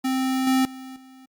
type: tone with level steps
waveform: square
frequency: 261.6 Hz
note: C4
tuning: in tune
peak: -22 / -18 / -37 / -46 dBFS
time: 0.04-1.26 s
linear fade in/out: 10 ms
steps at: 0.47 / 0.65 / 0.96 s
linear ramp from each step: 2 ms
effects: Opus 48 kbps